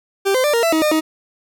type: tone with pitch steps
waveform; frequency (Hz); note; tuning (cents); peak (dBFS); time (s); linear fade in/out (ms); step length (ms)
40% pulse; 392.5 / 515 / 592 / 465.7 / 665 / 317.2 / 607 / 314.7; G4 / C5 / D5 / A#4 / E5 / D#4 / D#5 / D#4; +2 / -28 / +14 / -2 / +15 / +33 / -43 / +20; -13; 0.25-1.01; 20; 95
effects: none